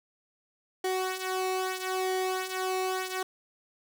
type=tone with flanger; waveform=sawtooth; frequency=373.8 Hz; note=F#4; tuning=18 cents sharp; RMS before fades=-31 dBFS; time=0.84-3.23 s; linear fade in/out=5 ms; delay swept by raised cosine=1.9 to 3.3 ms; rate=0.77 Hz; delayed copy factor=-0.65; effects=none